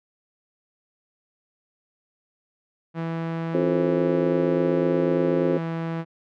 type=tone; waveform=sawtooth; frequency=164.81 Hz; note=E3; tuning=in tune; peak=-22 dBFS; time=2.94-6.05 s; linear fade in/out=50 ms
type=harmonic tone; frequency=88.3 Hz; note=F2; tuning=20 cents sharp; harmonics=3 / 4 / 5 / 6; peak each=-26 / -24 / -27 / -25 dBFS; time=3.54-5.58 s; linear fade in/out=5 ms
effects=low-pass 2000 Hz 12 dB/octave